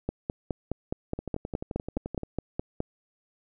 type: two click trains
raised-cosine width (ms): 2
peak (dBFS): -15 / -20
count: 14 / 13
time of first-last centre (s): 0.09-2.804 / 1.19-2.233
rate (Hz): 4.79 / 11.5
effects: none